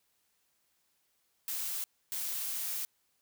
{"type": "noise bursts at uneven times", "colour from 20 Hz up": "blue", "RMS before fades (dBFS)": -36, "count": 2, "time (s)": [[1.48, 1.84], [2.12, 2.85]], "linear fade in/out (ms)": 0, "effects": ["white hiss -75 dBFS RMS until 3.21 s"]}